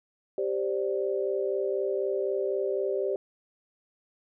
sine chord, G suspended fourth, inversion none, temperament equal, 392 / 523.3 / 587.3 Hz, G4 / C5 / D5, 0 / 0 / 0 cents, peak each -28 / -32 / -32 dBFS, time 0.38-3.16 s, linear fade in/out 2 ms, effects none

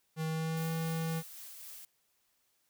square tone with pitch glide, 159.2 to 162.92 Hz, D#3 to E3, +40 to -20 cents, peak -33 dBFS, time 0.16-1.23 s, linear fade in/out 50 ms, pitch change +40 cents, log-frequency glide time 0.27-0.7 s
blue noise with tremolo, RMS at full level -47 dBFS, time 0.57-1.85 s, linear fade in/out 2 ms, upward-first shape triangle, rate 3.8 Hz, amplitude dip 30%
effects white hiss -75 dBFS RMS until 2.69 s

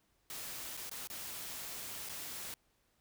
white noise with dropouts, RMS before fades -44 dBFS, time 0.3-2.54 s, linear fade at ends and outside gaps 1 ms, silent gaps 0.769-0.774 / 0.895-0.914 / 1.073-1.1 / 2.089-2.094 s, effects pink hiss -75 dBFS RMS until 3 s

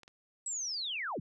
clicks, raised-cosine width 0.2 ms, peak -36 dBFS, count 2, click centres 0.033 / 0.079 s
sine linear sweep, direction down, 7902 to 87.31 Hz, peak -34 dBFS, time 0.46-1.2 s, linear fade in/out 5 ms
effects none

